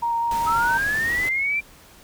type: tone with vibrato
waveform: sine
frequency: 932.3 Hz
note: A#5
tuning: in tune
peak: -20 dBFS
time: 0.02-0.78 s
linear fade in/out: 10 ms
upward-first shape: square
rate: 5 Hz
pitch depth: 8 cents each way
type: noise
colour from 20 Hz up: pink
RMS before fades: -34 dBFS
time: 0.31-1.29 s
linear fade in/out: 2 ms
type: linear sweep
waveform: sine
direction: up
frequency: 1269 to 2375 Hz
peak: -20 dBFS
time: 0.46-1.61 s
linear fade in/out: 20 ms
effects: pink hiss -49 dBFS RMS until 2.03 s